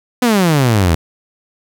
sawtooth exponential sweep, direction down, 255.3 to 77.78 Hz, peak -6 dBFS, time 0.22-0.95 s, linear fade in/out 5 ms, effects 8-bit

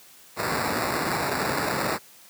white noise with sample-and-hold, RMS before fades -26 dBFS, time 0.36-1.99 s, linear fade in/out 50 ms, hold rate 3150 Hz, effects white hiss -51 dBFS RMS until 2.29 s + high-pass 100 Hz 12 dB/octave

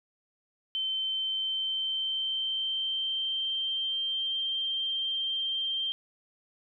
sine tone with pitch glide, 3091 to 3158 Hz, G7 to G7, -25 to +12 cents, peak -28 dBFS, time 0.75-5.92 s, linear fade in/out 0 ms, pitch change +37 cents, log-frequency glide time 0.88-4.44 s, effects none

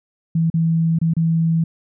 sine tone with dropouts, 164 Hz, E3, 9 cents flat, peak -14 dBFS, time 0.35-1.64 s, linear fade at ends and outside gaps 5 ms, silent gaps 0.501-0.54 / 0.988-1.014 / 1.137-1.166 s, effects none

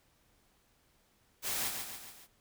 white noise with echo, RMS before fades -35 dBFS, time 1.42-1.72 s, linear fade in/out 50 ms, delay 140 ms, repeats 4, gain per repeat -5 dB, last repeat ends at 2.28 s, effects pink hiss -70 dBFS RMS until 2.4 s

